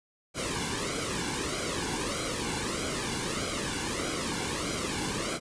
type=noise with flanger; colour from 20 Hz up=pink; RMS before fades=-32 dBFS; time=0.34-5.4 s; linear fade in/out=50 ms; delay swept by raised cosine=1.1 to 1.61 ms; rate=1.6 Hz; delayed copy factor=-0.75; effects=resampled to 22050 Hz